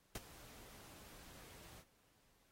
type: noise with ADSR envelope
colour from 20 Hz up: pink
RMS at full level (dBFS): -42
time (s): 0.15-1.85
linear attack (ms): 3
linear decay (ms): 34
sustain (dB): -17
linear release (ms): 65
effects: pink hiss -74 dBFS RMS until 2.51 s + AAC 48 kbps